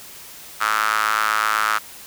sawtooth tone with high-pass filter, 107.9 Hz, A2, 33 cents flat, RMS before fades -20 dBFS, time 0.6-1.79 s, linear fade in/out 20 ms, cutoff 1300 Hz, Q 5.4, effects white hiss -40 dBFS RMS until 2.06 s

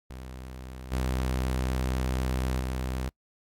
sawtooth tone with level steps, 64 Hz, C2, 38 cents flat, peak -35 / -22 / -25 dBFS, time 0.1-3.09 s, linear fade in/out 0 ms, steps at 0.91 / 2.59 s, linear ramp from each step 20 ms, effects noise-tail reverb RT60 0.1 s tail -25 dB re dry + MP3 64 kbps

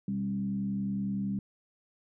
sine tone with frequency modulation, 197.6 Hz, G3, 14 cents sharp, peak -29 dBFS, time 0.08-1.39 s, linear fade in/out 2 ms, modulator 70.8 Hz, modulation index 0.59, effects none

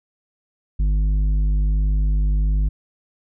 triangle tone with tanh clipping, 50.7 Hz, G#1, 41 cents flat, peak -17 dBFS, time 0.79-2.69 s, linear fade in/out 10 ms, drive 12 dB, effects none

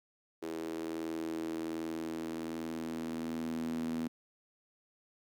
sawtooth tone with high-pass filter sweep, 81.3 Hz, E2, 23 cents flat, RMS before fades -38 dBFS, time 0.42-4.08 s, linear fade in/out 10 ms, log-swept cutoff 360 to 240 Hz, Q 5.8, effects none

